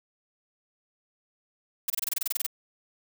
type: noise bursts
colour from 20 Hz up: blue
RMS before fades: -27 dBFS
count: 13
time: 1.88-2.465 s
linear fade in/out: 5 ms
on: 21 ms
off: 26 ms
effects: none